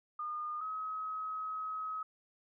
sine tone pair in turn, 1219 / 1274 Hz, D#6 / D#6, -36 / +41 cents, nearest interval minor second, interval 77 cents, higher second, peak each -36 / -36 dBFS, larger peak neither, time 0.19-0.61 / 0.61-2.03 s, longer second, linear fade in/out 5 ms, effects none

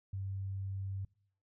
sine tone, 97 Hz, G2, 18 cents flat, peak -36 dBFS, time 0.13-1.05 s, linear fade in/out 5 ms, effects noise-tail reverb RT60 0.6 s tail -24 dB re dry

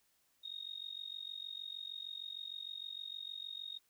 sine tone with amplitude modulation, 3729 Hz, A#7, in tune, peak -39 dBFS, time 0.43-3.79 s, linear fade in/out 20 ms, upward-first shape sine, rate 46.5 Hz, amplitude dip 90%, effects white hiss -75 dBFS RMS until 3.89 s

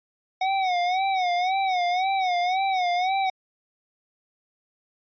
square tone with vibrato, 740 Hz, F#5, in tune, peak -22 dBFS, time 0.41-3.3 s, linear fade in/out 5 ms, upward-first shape sine, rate 1.9 Hz, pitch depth 93 cents each way, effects resampled to 11025 Hz

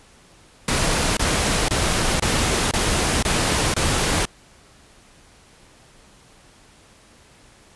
pink noise bursts, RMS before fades -20 dBFS, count 7, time 0.68-4.254 s, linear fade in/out 2 ms, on 490 ms, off 24 ms, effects pink hiss -51 dBFS RMS until 7.75 s + resampled to 24000 Hz

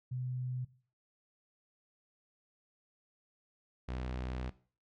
sine / sawtooth tone pair in turn, 126.4 / 62.82 Hz, B2 / B1, +41 / +30 cents, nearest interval octave, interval 1211 cents, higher first, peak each -35 / -33 dBFS, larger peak second, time 0.11-0.65 / 3.88-4.5 s, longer second, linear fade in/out 10 ms, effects noise-tail reverb RT60 0.4 s tail -17 dB re dry + low-pass 4000 Hz 12 dB/octave

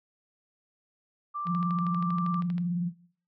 sine tone, 1177 Hz, D6, 3 cents sharp, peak -31 dBFS, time 1.34-2.42 s, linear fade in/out 20 ms
sine tone with vibrato, 174.61 Hz, F3, in tune, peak -26 dBFS, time 1.45-2.92 s, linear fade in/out 50 ms, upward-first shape triangle, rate 19 Hz, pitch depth 70 cents each way
click train, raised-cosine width 0.3 ms, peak -29 dBFS, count 15, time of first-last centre 1.47-2.581 s, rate 12.6 Hz
effects noise-tail reverb RT60 0.5 s tail -18 dB re dry

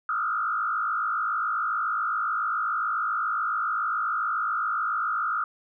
sine tone with frequency modulation, 1321 Hz, E6, 3 cents sharp, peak -24 dBFS, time 0.09-5.44 s, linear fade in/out 2 ms, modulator 53.6 Hz, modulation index 2, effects none

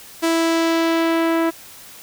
sawtooth tone with low-pass filter sweep, 329.6 Hz, E4, in tune, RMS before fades -18 dBFS, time 0.22-1.51 s, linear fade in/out 20 ms, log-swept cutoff 11000 to 1800 Hz, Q 0.81, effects white hiss -41 dBFS RMS until 2.02 s

